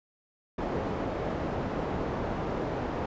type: low-pass noise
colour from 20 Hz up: white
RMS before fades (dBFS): -32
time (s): 0.58-3.06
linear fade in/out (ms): 5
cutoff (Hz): 620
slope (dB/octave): 12
effects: resampled to 16000 Hz